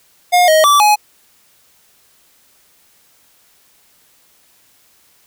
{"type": "tone with pitch steps", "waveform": "square", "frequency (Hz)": [714, 628, 1160, 840], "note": ["F5", "D#5", "D6", "G#5"], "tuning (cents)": [38, 16, -22, 19], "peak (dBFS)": -8, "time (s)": [0.32, 0.96], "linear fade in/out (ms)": 20, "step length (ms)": 160, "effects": ["white hiss -53 dBFS RMS until 5.26 s"]}